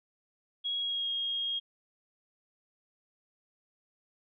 sine tone with pitch glide, 3313 to 3258 Hz, G#7 to G#7, -5 to -34 cents, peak -30 dBFS, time 0.64-1.6 s, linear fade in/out 20 ms, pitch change -29 cents, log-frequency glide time 0.78-1.1 s, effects none

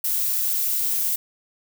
violet noise, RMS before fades -23 dBFS, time 0.04-1.16 s, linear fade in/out 5 ms, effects none

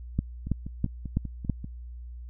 two click trains, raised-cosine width 5 ms, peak -23 / -12 dBFS, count 7 / 5, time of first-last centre 0.47-1.644 / 0.19-1.497 s, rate 5.11 / 3.06 Hz, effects added 60 Hz sine -38 dBFS peak until 2.29 s

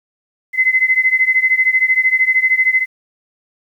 sine beating tone pair, 2042 / 2055 Hz, C7 / C7, -43 / -32 cents, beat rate 13 Hz, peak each -13 / -15 dBFS, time 0.53-2.86 s, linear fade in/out 50 ms, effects 8-bit

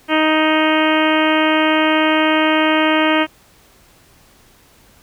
harmonic tone, 312.2 Hz, D#4, 6 cents sharp, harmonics 1 / 2 / 3 / 4 / 5 / 6 / 7 / 8 / 9 / 10, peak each -16 / -19 / -21 / -22 / -23 / -24 / -24 / -25 / -26 / -26 dBFS, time 0.08-3.27 s, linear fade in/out 50 ms, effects pink hiss -50 dBFS RMS until 5.02 s

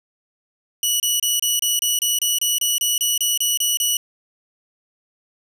15% pulse tone bursts, 2940 Hz, F#7, 12 cents flat, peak -10 dBFS, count 16, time 0.83-3.97 s, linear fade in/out 2 ms, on 170 ms, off 28 ms, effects none

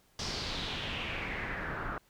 pink noise with low-pass filter sweep, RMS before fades -37 dBFS, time 0.19-1.98 s, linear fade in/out 2 ms, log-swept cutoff 5400 to 1300 Hz, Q 3.7, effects pink hiss -67 dBFS RMS until 2.09 s

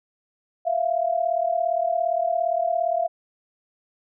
sine tone pair together, 662.6 / 700 Hz, E5 / F5, +9 / +4 cents, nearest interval minor second, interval 95 cents, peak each -23 dBFS, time 0.65-3.08 s, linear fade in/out 20 ms, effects none

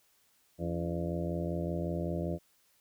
harmonic tone with a mistuned harmonic, 85.3 Hz, F2, 40 cents flat, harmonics 1 / 2 / 3 / 4 / 5 / 6 / 7 / 8, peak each -38 / -35 / -43 / -39 / -45 / -42 / -40 / -47 dBFS, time 0.58-2.39 s, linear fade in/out 50 ms, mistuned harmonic 3, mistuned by +120 cents, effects white hiss -69 dBFS RMS until 2.8 s

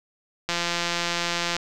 click train, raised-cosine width 0.2 ms, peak -8 dBFS, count 186, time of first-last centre 0.49-1.566 s, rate 172 Hz, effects none

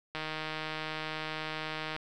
click train, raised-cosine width 0.3 ms, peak -20 dBFS, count 284, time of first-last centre 0.15-1.964 s, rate 156 Hz, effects none

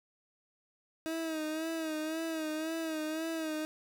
30% pulse tone with vibrato, 317.8 Hz, D#4, 37 cents sharp, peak -31 dBFS, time 1.06-3.65 s, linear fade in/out 0 ms, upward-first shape sine, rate 1.9 Hz, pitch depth 53 cents each way, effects none

